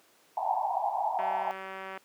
white band-pass noise, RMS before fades -30 dBFS, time 0.37-1.51 s, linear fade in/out 0 ms, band 670 to 940 Hz, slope 96 dB/octave
click train, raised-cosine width 0.5 ms, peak -25 dBFS, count 151, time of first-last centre 1.19-1.975 s, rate 191 Hz
effects pink hiss -62 dBFS RMS until 2.04 s + high-pass 300 Hz 12 dB/octave

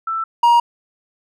sine / triangle tone pair in turn, 1328 / 946.4 Hz, E6 / A#5, +12 / +26 cents, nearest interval tritone, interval 586 cents, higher first, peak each -19 / -7 dBFS, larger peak second, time 0.07-0.24 / 0.43-0.6 s, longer neither, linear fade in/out 5 ms, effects none

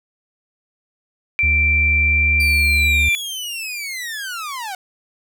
sine tone with pitch glide, 2349 to 2368 Hz, D7 to D7, 0 to +14 cents, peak -14 dBFS, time 1.39-3.15 s, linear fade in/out 0 ms, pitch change +14 cents, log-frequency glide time 1.96-2.97 s
triangle tone, 75 Hz, D2, 37 cents sharp, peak -16 dBFS, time 1.43-3.09 s, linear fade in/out 5 ms
sawtooth linear sweep, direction down, 4699 to 727 Hz, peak -22 dBFS, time 2.4-4.75 s, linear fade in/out 2 ms
effects none

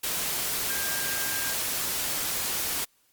sine tone in noise, 1600 Hz, G6, 35 cents sharp, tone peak -35 dBFS, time 0.69-1.54 s, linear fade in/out 10 ms, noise white, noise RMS -29 dBFS, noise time 0.03-2.85 s, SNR -9 dB, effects white hiss -66 dBFS RMS until 3.12 s + Opus 48 kbps

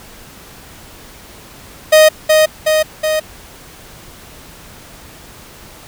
45% pulse tone with echo, 622.3 Hz, D#5, in tune, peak -4 dBFS, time 1.92-2.09 s, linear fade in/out 10 ms, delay 370 ms, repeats 3, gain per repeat -3 dB, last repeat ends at 3.2 s, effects pink hiss -38 dBFS RMS until 5.87 s

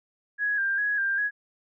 sine tone with vibrato, 1629 Hz, G#6, 34 cents flat, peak -23 dBFS, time 0.38-1.31 s, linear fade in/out 50 ms, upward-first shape square, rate 2.5 Hz, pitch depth 42 cents each way, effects none

